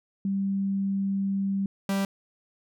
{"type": "tone pair in turn", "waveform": ["sine", "45% pulse"], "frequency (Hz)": [196, 196], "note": ["G3", "G3"], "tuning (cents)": [0, 0], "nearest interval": "unison", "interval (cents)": 0, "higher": "neither", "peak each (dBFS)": [-24, -24], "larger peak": "neither", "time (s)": [[0.25, 1.66], [1.89, 2.05]], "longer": "first", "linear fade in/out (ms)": 2, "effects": []}